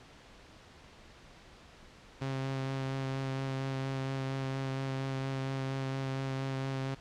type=tone with vibrato; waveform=sawtooth; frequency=134 Hz; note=C3; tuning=42 cents sharp; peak=-29 dBFS; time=2.21-6.95 s; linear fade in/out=10 ms; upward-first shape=sine; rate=4.3 Hz; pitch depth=13 cents each way; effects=pink hiss -55 dBFS RMS until 7 s + low-pass 5000 Hz 12 dB/octave